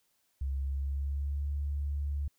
sine tone with pitch glide, 67.9 to 71.69 Hz, C#2 to D2, -35 to -41 cents, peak -30 dBFS, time 0.41-2.28 s, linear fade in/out 5 ms, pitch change +94 cents, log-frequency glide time 0.55-1.49 s, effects white hiss -74 dBFS RMS until 2.38 s

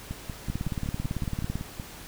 two click trains, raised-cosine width 5 ms, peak -17 / -21 dBFS, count 20 / 10, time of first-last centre 0.5-1.556 / 0.11-1.799 s, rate 18 / 5.33 Hz, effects pink hiss -44 dBFS RMS until 2.07 s

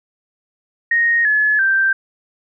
sine tone with pitch steps, 1864.7 / 1709.9 / 1568 Hz, A#6 / A6 / G6, 0 / -50 / 0 cents, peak -12 dBFS, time 0.91-1.93 s, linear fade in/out 5 ms, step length 340 ms, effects none

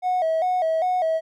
triangle tone with vibrato, 687 Hz, F5, 29 cents flat, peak -16 dBFS, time 0.02-1.21 s, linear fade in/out 50 ms, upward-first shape square, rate 2.5 Hz, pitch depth 110 cents each way, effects tanh soft clip ceiling -15 dBFS

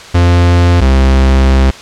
45% pulse tone pair in turn, 87.31 / 66.27 Hz, F2 / C2, 0 / +23 cents, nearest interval perfect fourth, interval 477 cents, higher first, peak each -5 dBFS, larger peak neither, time 0.14-0.81 / 0.81-1.71 s, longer second, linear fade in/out 10 ms, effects white hiss -30 dBFS RMS until 1.81 s + low-pass 5000 Hz 12 dB/octave

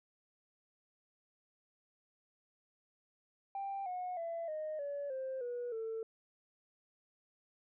sine tone with pitch steps, 788 / 726.8 / 670.3 / 618.3 / 570.2 / 525.9 / 485.1 / 447.4 Hz, G5 / F#5 / E5 / D#5 / C#5 / C5 / B4 / A4, +9 / -31 / +29 / -11 / +49 / +9 / -31 / +29 cents, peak -36 dBFS, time 3.55-6.03 s, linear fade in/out 2 ms, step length 310 ms, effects tanh soft clip ceiling -34 dBFS

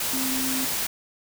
sine tone in noise, 261.6 Hz, C4, in tune, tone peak -28 dBFS, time 0.13-0.65 s, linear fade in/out 5 ms, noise white, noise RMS -27 dBFS, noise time 0-0.87 s, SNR -4 dB, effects none

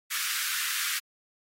pink high-pass noise, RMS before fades -31 dBFS, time 0.1-1 s, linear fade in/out 20 ms, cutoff 1300 Hz, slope 48 dB/octave, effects AAC 48 kbps

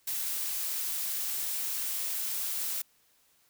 blue noise, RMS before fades -33 dBFS, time 0.07-2.82 s, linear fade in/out 5 ms, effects white hiss -67 dBFS RMS until 3.49 s

